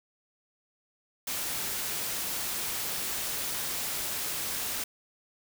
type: noise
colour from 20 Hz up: white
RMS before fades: -33 dBFS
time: 1.27-4.84 s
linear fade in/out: 5 ms
effects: none